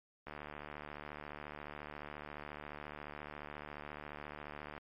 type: click train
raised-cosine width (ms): 0.5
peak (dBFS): -30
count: 336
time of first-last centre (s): 0.27-4.779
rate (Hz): 74.3
effects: MP3 32 kbps